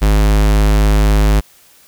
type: tone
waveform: square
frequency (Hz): 51.91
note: G#1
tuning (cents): 0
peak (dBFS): -9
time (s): 0.01-1.41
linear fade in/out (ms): 20
effects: white hiss -47 dBFS RMS until 1.87 s